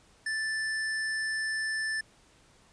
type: tone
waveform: square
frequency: 1760 Hz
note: A6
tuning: in tune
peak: -30 dBFS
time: 0.26-2.01 s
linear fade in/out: 5 ms
effects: pink hiss -61 dBFS RMS until 2.72 s + resampled to 22050 Hz